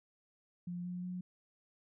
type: tone with pitch steps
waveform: sine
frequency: 176.1 / 178.8 / 180.9 Hz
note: F3 / F3 / F#3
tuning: +15 / +41 / -39 cents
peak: -38 dBFS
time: 0.67-1.21 s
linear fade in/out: 5 ms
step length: 180 ms
effects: none